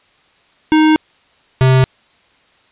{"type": "tone pair in turn", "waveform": "square", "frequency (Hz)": [311.1, 130.53], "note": ["D#4", "C3"], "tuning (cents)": [0, -4], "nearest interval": "octave + minor third", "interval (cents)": 1504, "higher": "first", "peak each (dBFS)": -8, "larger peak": "neither", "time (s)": [[0.72, 0.96], [1.61, 1.84]], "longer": "first", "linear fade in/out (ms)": 0, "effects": ["white hiss -53 dBFS RMS until 2.71 s", "resampled to 8000 Hz"]}